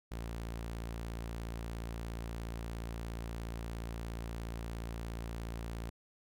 sawtooth tone, 57 Hz, A#1, 38 cents flat, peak -35 dBFS, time 0.11-5.9 s, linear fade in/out 10 ms, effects none

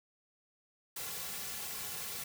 white noise with comb filter, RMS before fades -41 dBFS, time 0.96-2.24 s, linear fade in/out 5 ms, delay 3.2 ms, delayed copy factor -0.95, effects none

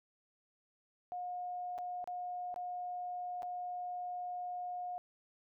sine tone with dropouts, 718 Hz, F5, 48 cents sharp, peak -38 dBFS, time 1.12-4.98 s, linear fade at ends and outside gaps 0 ms, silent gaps 1.78-1.786 / 2.042-2.075 / 2.542-2.561 / 3.422-3.43 s, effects none

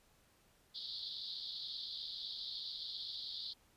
white band-pass noise, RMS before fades -45 dBFS, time 0.74-3.54 s, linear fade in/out 20 ms, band 3400 to 4700 Hz, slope 96 dB/octave, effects pink hiss -70 dBFS RMS until 3.76 s + resampled to 32000 Hz

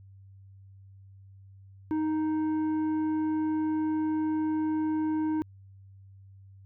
triangle tone with tanh clipping, 311.1 Hz, D#4, in tune, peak -27 dBFS, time 1.91-5.42 s, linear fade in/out 0 ms, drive 12 dB, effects added 97 Hz sine -49 dBFS peak until 6.65 s

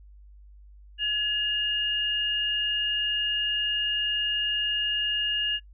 sine tone pair together, 1689.3 / 2841 Hz, G#6 / F7, +29 / +29 cents, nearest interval major sixth, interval 900 cents, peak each -32 / -25 dBFS, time 0.98-5.6 s, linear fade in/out 50 ms, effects noise-tail reverb RT60 0.1 s tail -20 dB re dry + added 50 Hz sine -47 dBFS peak until 5.73 s

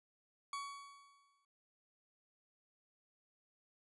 40% pulse tone with exponential decay, 1125 Hz, C#6, 25 cents sharp, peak -38 dBFS, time 0.53-1.45 s, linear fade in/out 2 ms, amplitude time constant 200 ms, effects resampled to 24000 Hz

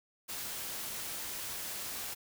white noise, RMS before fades -40 dBFS, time 0.28-2.15 s, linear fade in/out 20 ms, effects none

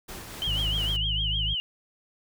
pink noise with tremolo, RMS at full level -39 dBFS, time 0.08-0.97 s, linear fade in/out 10 ms, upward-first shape sine, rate 4.3 Hz, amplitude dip 30%
sine tone with vibrato, 3045 Hz, F#7, 49 cents sharp, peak -26 dBFS, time 0.42-1.6 s, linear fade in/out 0 ms, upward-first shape triangle, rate 6.6 Hz, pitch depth 140 cents each way
harmonic tone, 52.5 Hz, G#1, 19 cents sharp, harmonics 1 / 2 / 3, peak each -29 / -35 / -39 dBFS, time 0.46-1.55 s, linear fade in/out 20 ms
effects none

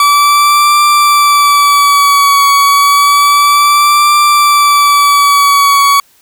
40% pulse tone with vibrato, 1151 Hz, D6, 35 cents flat, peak -4 dBFS, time 0-6 s, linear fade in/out 2 ms, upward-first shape triangle, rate 0.3 Hz, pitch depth 42 cents each way, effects white hiss -48 dBFS RMS until 6.21 s

